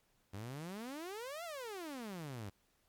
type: exponential two-way sweep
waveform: sawtooth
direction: up then down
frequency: 94 to 708 to 94 Hz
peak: -39 dBFS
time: 0.33-2.5 s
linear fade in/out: 10 ms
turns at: 1.44 s
effects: pink hiss -75 dBFS RMS until 2.88 s + MP3 96 kbps